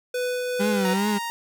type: tone with tremolo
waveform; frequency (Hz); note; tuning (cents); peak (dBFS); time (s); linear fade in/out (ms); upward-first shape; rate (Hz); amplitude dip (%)
square; 497; B4; +11; -24; 0.14-0.94; 5; triangle; 2.5; 25
type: tone with vibrato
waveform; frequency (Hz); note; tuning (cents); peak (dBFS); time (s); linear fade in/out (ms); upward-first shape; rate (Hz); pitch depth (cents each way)
35% pulse; 198.4; G3; +21; -20; 0.59-1.19; 20; triangle; 2.5; 130
type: tone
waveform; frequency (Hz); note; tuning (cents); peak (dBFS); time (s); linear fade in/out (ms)
sawtooth; 932.3; A#5; 0; -24; 0.85-1.3; 0
effects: none